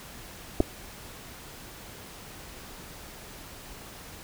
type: clicks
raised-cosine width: 2 ms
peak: -9 dBFS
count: 2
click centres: 0.603 / 0.606 s
effects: pink hiss -45 dBFS RMS until 4.23 s